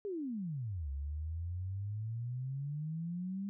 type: exponential two-way sweep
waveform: sine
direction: down then up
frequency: 422.7 to 67.8 to 202.1 Hz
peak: -36 dBFS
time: 0.05-3.49 s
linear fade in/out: 0 ms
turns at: 0.9 s
effects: none